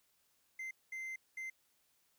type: tone bursts at uneven times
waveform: triangle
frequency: 2077 Hz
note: C7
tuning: 13 cents flat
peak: -39 dBFS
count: 3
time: 0.59-0.71 / 0.92-1.16 / 1.37-1.5 s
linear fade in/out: 5 ms
effects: white hiss -75 dBFS RMS until 2.18 s